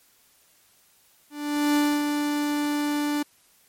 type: tone with ADSR envelope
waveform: 45% pulse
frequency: 293.7 Hz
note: D4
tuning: in tune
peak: -18 dBFS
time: 1.3-3.23 s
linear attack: 460 ms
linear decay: 260 ms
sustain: -5 dB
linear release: 8 ms
effects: white hiss -60 dBFS RMS until 3.68 s + MP3 64 kbps